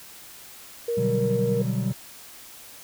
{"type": "tone", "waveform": "sine", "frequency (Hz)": 469.9, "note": "A#4", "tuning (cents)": 14, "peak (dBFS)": -23, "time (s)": [0.88, 1.62], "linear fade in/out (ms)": 5}
{"type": "chord", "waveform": "triangle", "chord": "G major seventh", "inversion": "first", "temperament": "equal", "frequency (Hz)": [123.47, 146.83, 185, 196], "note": ["B2", "D3", "F#3", "G3"], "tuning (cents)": [0, 0, 0, 0], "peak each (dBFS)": [-25, -30, -27, -27], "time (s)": [0.97, 1.93], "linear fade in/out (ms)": 10}
{"effects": ["white hiss -45 dBFS RMS until 2.83 s"]}